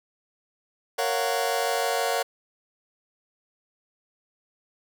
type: chord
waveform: sawtooth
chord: Gb major seventh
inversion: first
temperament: just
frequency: 462.5 / 555 / 693.7 / 740 Hz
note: Bb4 / Db5 / F5 / Gb5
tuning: -14 / +2 / -12 / 0 cents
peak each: -25 dBFS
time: 0.98-2.23 s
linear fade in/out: 10 ms
effects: none